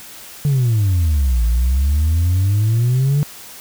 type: exponential two-way sweep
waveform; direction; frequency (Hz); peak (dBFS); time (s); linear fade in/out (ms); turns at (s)
sine; down then up; 148.5 to 55.6 to 148.5; -10; 0.45-3.23; 0; 1.44
effects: tanh soft clip ceiling -11 dBFS + white hiss -37 dBFS RMS until 3.6 s